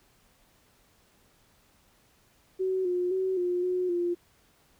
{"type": "tone with pitch steps", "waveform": "sine", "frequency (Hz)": [376, 358, 377, 356.1, 363.9, 349.1], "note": ["F#4", "F4", "F#4", "F4", "F#4", "F4"], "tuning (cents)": [28, 43, 32, 34, -29, -1], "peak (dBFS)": -25, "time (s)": [2.59, 4.15], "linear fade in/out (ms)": 20, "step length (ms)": 260, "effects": ["pink hiss -64 dBFS RMS until 4.79 s"]}